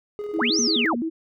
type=tone with tremolo; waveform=triangle; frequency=415.3 Hz; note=G#4; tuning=in tune; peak=-25 dBFS; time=0.19-0.86 s; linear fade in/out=0 ms; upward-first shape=square; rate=20 Hz; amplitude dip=35%
type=tone with vibrato; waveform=sine; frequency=277.2 Hz; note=C#4; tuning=in tune; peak=-23 dBFS; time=0.33-1.1 s; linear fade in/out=20 ms; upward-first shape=square; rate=5.8 Hz; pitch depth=270 cents each way
type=linear two-way sweep; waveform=sine; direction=up then down; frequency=49.47 to 6272 to 71.4 Hz; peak=-20 dBFS; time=0.37-0.97 s; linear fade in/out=50 ms; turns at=0.6 s
effects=none